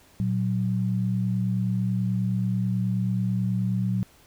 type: tone pair together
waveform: sine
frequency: 116.7 / 185.98 Hz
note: A#2 / F#3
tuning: +2 / +9 cents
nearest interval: minor sixth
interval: 807 cents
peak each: -25 dBFS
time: 0.2-4.03 s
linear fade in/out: 0 ms
effects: pink hiss -56 dBFS RMS until 4.26 s